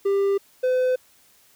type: tone pair in turn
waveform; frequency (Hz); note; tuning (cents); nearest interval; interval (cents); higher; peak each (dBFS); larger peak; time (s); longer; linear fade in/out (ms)
triangle; 396.5 / 508.6; G4 / C5; +20 / -49; major third; 431; second; -16; neither; 0.05-0.38 / 0.63-0.96; neither; 10
effects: white hiss -57 dBFS RMS until 1.55 s